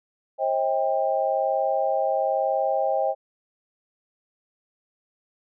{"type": "tone cluster", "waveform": "sine", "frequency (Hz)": [534, 635, 794], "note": ["C5", "D#5", "G5"], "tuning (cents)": [35, 35, 22], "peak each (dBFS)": -25, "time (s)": [0.38, 3.15], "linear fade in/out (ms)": 50, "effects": []}